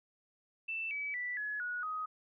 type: tone with pitch steps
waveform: sine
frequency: 2660 / 2289 / 1969.9 / 1695.2 / 1458.8 / 1255.4 Hz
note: E7 / D7 / B6 / G#6 / F#6 / D#6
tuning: +15 / -45 / -5 / +35 / -25 / +15 cents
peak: -35 dBFS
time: 0.68-2.06 s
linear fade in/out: 10 ms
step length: 230 ms
effects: none